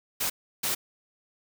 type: noise bursts at uneven times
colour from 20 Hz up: white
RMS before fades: -28 dBFS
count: 2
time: 0.2-0.3 / 0.63-0.75 s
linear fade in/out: 10 ms
effects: none